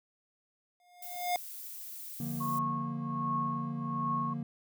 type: tone with exponential growth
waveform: square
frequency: 712 Hz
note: F5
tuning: 33 cents sharp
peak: -27 dBFS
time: 0.8-1.36 s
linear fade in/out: 1 ms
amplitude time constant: 120 ms
type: noise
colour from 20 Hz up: violet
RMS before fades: -44 dBFS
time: 1.02-2.59 s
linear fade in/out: 5 ms
type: chord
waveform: triangle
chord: Bb major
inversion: first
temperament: equal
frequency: 146.83 / 174.61 / 233.1 Hz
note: D3 / F3 / Bb3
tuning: 0 / 0 / 0 cents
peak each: -36 / -40 / -35 dBFS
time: 2.2-4.43 s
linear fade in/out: 2 ms
type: tone with tremolo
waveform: sine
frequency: 1095 Hz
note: C#6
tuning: 22 cents flat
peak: -29 dBFS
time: 2.4-4.34 s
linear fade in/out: 10 ms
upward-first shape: triangle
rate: 1.3 Hz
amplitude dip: 95%
effects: none